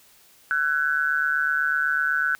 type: tone with amplitude modulation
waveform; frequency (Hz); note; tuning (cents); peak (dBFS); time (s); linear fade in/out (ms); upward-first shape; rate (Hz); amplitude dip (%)
sine; 1502; F#6; +26; -16; 0.51-2.35; 0; sine; 148; 90
effects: white hiss -55 dBFS RMS until 2.39 s